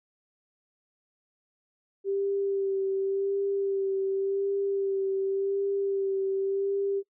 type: tone with vibrato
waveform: sine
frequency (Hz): 392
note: G4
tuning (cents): 0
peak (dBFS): -25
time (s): 2.04-7.03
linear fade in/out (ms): 50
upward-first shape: sine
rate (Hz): 0.89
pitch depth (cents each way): 22
effects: noise-tail reverb RT60 0.1 s tail -22 dB re dry